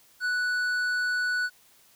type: tone with tanh clipping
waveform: sine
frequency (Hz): 1480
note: F#6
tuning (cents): 0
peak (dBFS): -26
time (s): 0.2-1.5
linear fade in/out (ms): 50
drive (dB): 9
effects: white hiss -59 dBFS RMS until 1.95 s